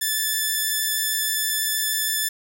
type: tone with vibrato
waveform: 5% pulse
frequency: 1749 Hz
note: A6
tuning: 11 cents flat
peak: -11 dBFS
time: 0.01-2.29 s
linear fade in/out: 10 ms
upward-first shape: triangle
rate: 6.3 Hz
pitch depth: 11 cents each way
effects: none